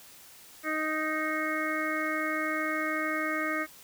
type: harmonic tone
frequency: 311.1 Hz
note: D#4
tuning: in tune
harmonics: 1 / 2 / 4 / 5 / 6 / 7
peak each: -34 / -36 / -34 / -37 / -35 / -35 dBFS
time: 0.63-3.67 s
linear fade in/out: 50 ms
effects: white hiss -52 dBFS RMS until 3.83 s